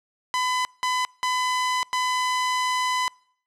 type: tone bursts at uneven times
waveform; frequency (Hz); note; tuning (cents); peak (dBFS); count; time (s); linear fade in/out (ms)
sawtooth; 1006; B5; +32; -18; 4; 0.34-0.65 / 0.83-1.05 / 1.23-1.83 / 1.93-3.08; 0
effects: noise-tail reverb RT60 0.6 s tail -26 dB re dry + low-pass 8000 Hz 12 dB/octave